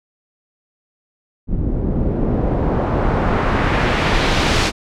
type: noise with low-pass filter sweep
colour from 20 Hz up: pink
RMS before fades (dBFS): -17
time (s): 1.47-4.72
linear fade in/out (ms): 50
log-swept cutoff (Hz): 210 to 5500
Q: 0.89
effects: none